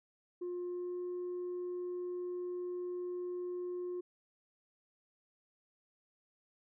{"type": "tone with pitch glide", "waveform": "sine", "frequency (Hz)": [355.2, 357.5], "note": ["F4", "F4"], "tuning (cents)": [29, 41], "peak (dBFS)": -35, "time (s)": [0.41, 4.01], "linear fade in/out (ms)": 10, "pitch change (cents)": 12, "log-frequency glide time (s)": [0.67, 1], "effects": ["tanh soft clip ceiling -35 dBFS"]}